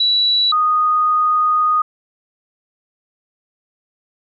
sine tone pair in turn, 3932 / 1238.5 Hz, B7 / D#6, -8 / -8 cents, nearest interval octave + minor sixth, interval 2000 cents, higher first, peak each -12 dBFS, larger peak neither, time 0-0.52 / 0.52-1.82 s, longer second, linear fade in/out 5 ms, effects none

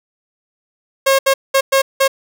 sawtooth tone bursts at uneven times, 541 Hz, C#5, 42 cents flat, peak -6 dBFS, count 5, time 1.06-1.19 / 1.26-1.34 / 1.54-1.61 / 1.72-1.82 / 2-2.08 s, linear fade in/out 10 ms, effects none

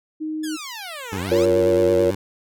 sine tone, 311.1 Hz, D#4, in tune, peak -24 dBFS, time 0.2-0.57 s, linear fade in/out 20 ms
10% pulse exponential two-way sweep, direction down then up, 1740 to 414.3 to 1415 Hz, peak -23 dBFS, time 0.43-1.46 s, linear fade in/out 10 ms, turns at 1.15 s
15% pulse tone with vibrato, 92.5 Hz, F#2, in tune, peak -19 dBFS, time 1.12-2.15 s, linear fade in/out 5 ms, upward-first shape sine, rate 9.2 Hz, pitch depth 120 cents each way
sine chord, Bb minor, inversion second, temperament just, 349.6 / 466.2 / 559.4 Hz, F4 / Bb4 / Db5, +2 / 0 / +16 cents, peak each -19 dBFS, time 1.31-2.11 s, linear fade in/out 10 ms
effects none

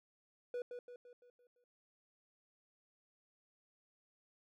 triangle tone with echo, 489 Hz, B4, 17 cents flat, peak -36 dBFS, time 0.54-0.62 s, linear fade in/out 2 ms, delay 170 ms, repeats 6, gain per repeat -6 dB, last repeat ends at 1.64 s, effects none

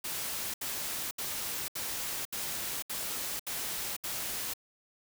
white noise bursts, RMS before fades -36 dBFS, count 8, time 0.04-4.537 s, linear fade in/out 5 ms, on 500 ms, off 71 ms, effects none

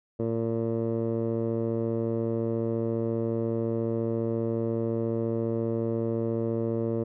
15% pulse tone with low-pass filter, 114.4 Hz, A#2, 32 cents flat, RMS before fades -28 dBFS, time 0.19-7.04 s, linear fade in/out 10 ms, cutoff 540 Hz, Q 2.2, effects none

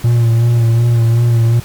triangle tone with vibrato, 116.9 Hz, A#2, 5 cents sharp, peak -6 dBFS, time 0.04-1.6 s, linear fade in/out 5 ms, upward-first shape sine, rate 2.7 Hz, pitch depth 34 cents each way, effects pink hiss -34 dBFS RMS until 1.64 s + Opus 48 kbps

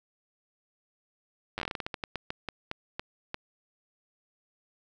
slowing click train, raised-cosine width 0.3 ms, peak -17 dBFS, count 19, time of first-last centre 1.58-3.344 s, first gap 9 ms, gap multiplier 1.24, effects none

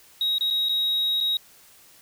sine tone with dropouts, 3800 Hz, A#7, 33 cents sharp, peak -18 dBFS, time 0.21-1.37 s, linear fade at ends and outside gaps 2 ms, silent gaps 0.383-0.409 / 0.503-0.508 / 0.687-0.693 / 1.204-1.209 s, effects tanh soft clip ceiling -20 dBFS + white hiss -53 dBFS RMS until 2.01 s

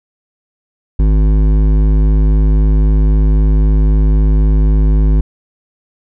triangle tone with hard clipping, 51.91 Hz, G#1, in tune, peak -9 dBFS, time 0.99-5.21 s, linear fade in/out 5 ms, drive 16 dB, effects none

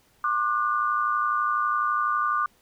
sine tone cluster, 1081 / 1193 / 1463 Hz, C#6 / D6 / F#6, -44 / +27 / -20 cents, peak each -30 / -23 / -29 dBFS, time 0.24-2.46 s, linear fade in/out 2 ms, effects pink hiss -62 dBFS RMS until 2.61 s

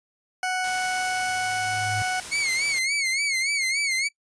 20% pulse tone, 740 Hz, F#5, in tune, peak -19 dBFS, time 0.43-2.2 s, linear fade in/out 2 ms
white noise, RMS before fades -36 dBFS, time 0.64-2.79 s, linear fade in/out 2 ms
sine tone with exponential growth, 105.1 Hz, G#2, 21 cents sharp, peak -27 dBFS, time 0.87-2.02 s, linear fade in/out 0 ms, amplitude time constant 250 ms
sawtooth tone with vibrato, 2183 Hz, C#7, 27 cents flat, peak -19 dBFS, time 2.31-4.09 s, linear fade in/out 20 ms, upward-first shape sine, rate 3.5 Hz, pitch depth 99 cents each way
effects noise-tail reverb RT60 0.1 s tail -20 dB re dry + resampled to 22050 Hz

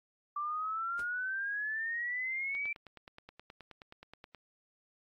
sine exponential sweep, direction up, 1167 to 2349 Hz, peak -33 dBFS, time 0.36-2.73 s, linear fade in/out 5 ms
pink noise with exponential decay, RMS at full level -46 dBFS, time 0.99-1.08 s, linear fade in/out 2 ms, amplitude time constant 18 ms
click train, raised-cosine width 0.3 ms, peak -33 dBFS, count 18, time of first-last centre 2.55-4.347 s, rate 9.46 Hz
effects AAC 32 kbps

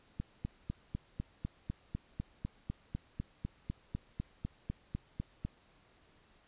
click train, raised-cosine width 5 ms, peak -24 dBFS, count 22, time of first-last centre 0.2-5.45 s, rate 4 Hz, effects pink hiss -66 dBFS RMS until 6.47 s + resampled to 8000 Hz

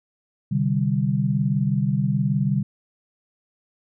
sine chord, C suspended second, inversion none, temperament equal with one note detuned, 130.81 / 149.66 / 196 Hz, C3 / D3 / G3, 0 / +33 / 0 cents, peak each -23 dBFS, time 0.51-2.63 s, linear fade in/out 10 ms, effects none

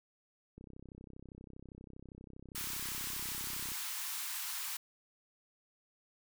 click train, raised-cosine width 3 ms, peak -38 dBFS, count 103, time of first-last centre 0.58-3.718 s, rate 32.5 Hz
white high-pass noise, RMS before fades -40 dBFS, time 2.55-4.77 s, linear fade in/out 5 ms, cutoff 850 Hz, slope 48 dB/octave
effects none

